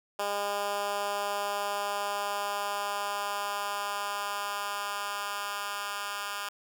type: tone with high-pass filter sweep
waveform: 10% pulse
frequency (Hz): 203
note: G#3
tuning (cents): -39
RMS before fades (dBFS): -33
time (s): 0.19-6.49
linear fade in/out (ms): 5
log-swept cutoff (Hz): 570 to 1400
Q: 1.3
effects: none